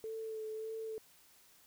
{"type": "tone with vibrato", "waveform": "sine", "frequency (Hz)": 440, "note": "A4", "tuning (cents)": 0, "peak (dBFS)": -39, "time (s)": [0.04, 0.98], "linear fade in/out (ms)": 0, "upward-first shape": "sine", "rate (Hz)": 1.7, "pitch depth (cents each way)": 21, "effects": ["white hiss -64 dBFS RMS until 1.66 s"]}